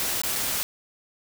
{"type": "noise with dropouts", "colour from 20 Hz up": "white", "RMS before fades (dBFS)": -27, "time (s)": [0, 0.63], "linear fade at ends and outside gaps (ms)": 0, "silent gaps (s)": [[0.217, 0.235], [0.355, 0.358]], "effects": []}